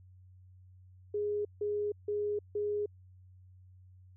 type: tone bursts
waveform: sine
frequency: 414.6 Hz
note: G#4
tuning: 3 cents flat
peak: -30 dBFS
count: 4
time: 1.14-2.86 s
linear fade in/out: 5 ms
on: 310 ms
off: 160 ms
effects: added 92 Hz sine -54 dBFS peak until 4.16 s